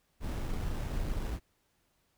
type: noise with sample-and-hold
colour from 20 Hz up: brown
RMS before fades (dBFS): -34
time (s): 0.2-1.4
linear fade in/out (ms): 50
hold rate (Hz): 4410
effects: pink hiss -74 dBFS RMS until 2.17 s